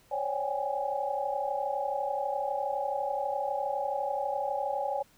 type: tone cluster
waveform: sine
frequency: 540 / 572 / 765 / 792 / 832 Hz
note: C#5 / D5 / G5 / G5 / G#5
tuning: -45 / -46 / -42 / +18 / +3 cents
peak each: -36 / -34 / -40 / -36 / -33 dBFS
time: 0.11-5.03 s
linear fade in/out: 10 ms
effects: pink hiss -62 dBFS RMS until 5.17 s